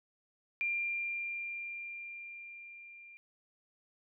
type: tone with level ramp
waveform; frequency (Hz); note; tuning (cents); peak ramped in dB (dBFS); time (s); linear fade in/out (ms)
sine; 2387; D7; +28; -30 to -51; 0.61-3.17; 0
effects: none